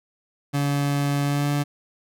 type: tone with pitch glide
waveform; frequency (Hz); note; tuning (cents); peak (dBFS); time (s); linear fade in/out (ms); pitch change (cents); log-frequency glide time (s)
30% pulse; 142.5 to 144.57; C#3 to D3; +48 to -27; -18; 0.53-1.64; 20; +25; 1.23-1.49
effects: none